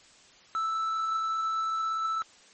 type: tone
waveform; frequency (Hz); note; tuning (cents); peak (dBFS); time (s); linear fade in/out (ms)
triangle; 1318.5; E6; 0; -25; 0.55-2.22; 0
effects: white hiss -56 dBFS RMS until 2.53 s + MP3 32 kbps